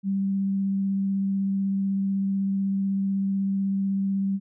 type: tone with vibrato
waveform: sine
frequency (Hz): 195.4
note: G3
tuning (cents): -5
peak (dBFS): -22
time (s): 0.03-4.4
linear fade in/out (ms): 50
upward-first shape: sine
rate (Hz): 16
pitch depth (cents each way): 9
effects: none